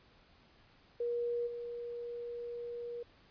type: tone with level steps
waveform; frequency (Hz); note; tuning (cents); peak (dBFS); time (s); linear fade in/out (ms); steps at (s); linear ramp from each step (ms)
sine; 476.6; A#4; +38; -32 / -39; 1-3.03; 5; 1.46; 20
effects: pink hiss -64 dBFS RMS until 3.3 s + resampled to 11025 Hz